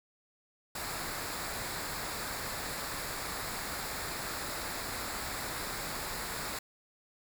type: noise with comb filter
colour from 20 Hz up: pink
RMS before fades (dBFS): -38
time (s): 0.75-6.59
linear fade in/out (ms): 5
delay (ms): 0.33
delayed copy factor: -0.55
effects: none